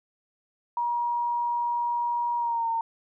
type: tone with pitch glide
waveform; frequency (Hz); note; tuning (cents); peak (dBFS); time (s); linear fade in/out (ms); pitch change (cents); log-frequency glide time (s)
sine; 953 to 914.2; A#5 to A#5; +38 to -34; -24; 0.77-2.81; 2; -72; 2.37-2.69
effects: none